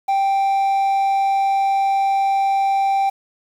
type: tone with quantisation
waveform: triangle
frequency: 784 Hz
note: G5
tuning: in tune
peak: -13 dBFS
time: 0.08-3.1 s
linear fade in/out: 10 ms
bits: 7
effects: none